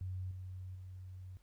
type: tone with level steps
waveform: sine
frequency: 92.6 Hz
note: F#2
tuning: 2 cents sharp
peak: -38 / -43 / -46 dBFS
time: 0.01-1.37 s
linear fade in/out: 0 ms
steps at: 0.31 / 0.75 s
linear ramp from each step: 2 ms
effects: added 50 Hz sine -68 dBFS peak until 1.42 s + pink hiss -75 dBFS RMS until 1.42 s